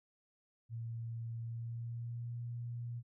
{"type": "tone with pitch glide", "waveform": "sine", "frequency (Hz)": [115.3, 119.09], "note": ["A#2", "A#2"], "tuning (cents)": [-19, 37], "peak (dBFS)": -39, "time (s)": [0.69, 3.03], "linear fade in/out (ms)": 50, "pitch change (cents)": 56, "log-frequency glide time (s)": [1.41, 2.35], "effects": []}